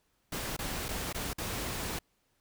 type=noise with dropouts; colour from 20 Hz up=pink; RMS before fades=-36 dBFS; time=0.32-1.99 s; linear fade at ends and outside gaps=5 ms; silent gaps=0.566-0.589 / 0.884-0.888 / 1.128-1.145 / 1.333-1.382 s; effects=pink hiss -74 dBFS RMS until 2.4 s